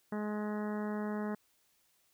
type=harmonic tone; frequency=210.3 Hz; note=G#3; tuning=22 cents sharp; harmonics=1 / 2 / 3 / 4 / 5 / 6 / 7 / 8 / 9; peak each=-35 / -41 / -45 / -47 / -49 / -51 / -52 / -53 / -54 dBFS; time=0.12-1.35 s; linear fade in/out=5 ms; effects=white hiss -72 dBFS RMS until 2.13 s